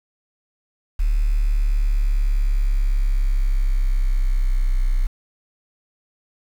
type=exponential sweep; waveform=sine; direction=down; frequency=37 to 31.27 Hz; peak=-15 dBFS; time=0.99-5.07 s; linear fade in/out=10 ms; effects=7-bit